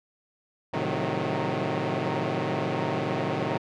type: tone cluster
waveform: 10% pulse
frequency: 109.8 / 132.4 / 154.7 / 179.5 / 186.2 Hz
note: A2 / C3 / D#3 / F3 / F#3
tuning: -3 / +21 / -10 / +48 / +11 cents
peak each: -25 / -23 / -22 / -28 / -25 dBFS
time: 0.73-3.58 s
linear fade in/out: 10 ms
effects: low-pass 3000 Hz 12 dB/octave